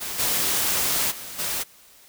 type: noise with level steps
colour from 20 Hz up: white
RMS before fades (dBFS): -31 / -23 / -37 / -27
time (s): 0-1.64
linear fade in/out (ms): 20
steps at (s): 0.18 / 1.1 / 1.38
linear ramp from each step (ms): 20
effects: white hiss -52 dBFS RMS until 2.08 s